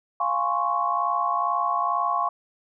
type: chord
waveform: sine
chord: Db major seventh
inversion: first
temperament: equal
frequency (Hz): 698.5 / 830.6 / 1046.5 / 1108.7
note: F5 / Ab5 / C6 / Db6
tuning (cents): 0 / 0 / 0 / 0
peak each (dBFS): -28 / -30 / -28 / -24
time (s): 0.2-2.29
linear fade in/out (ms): 5
effects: none